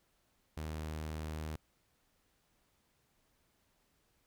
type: tone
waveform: sawtooth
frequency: 77.78 Hz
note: D#2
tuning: in tune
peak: -35 dBFS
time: 0.57-1.56 s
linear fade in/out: 0 ms
effects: pink hiss -75 dBFS RMS until 4.26 s